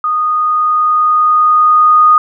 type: tone with level ramp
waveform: sine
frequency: 1235 Hz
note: D#6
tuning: 13 cents flat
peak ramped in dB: -11 to -3 dBFS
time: 0.04-2.18 s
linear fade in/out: 2 ms
effects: none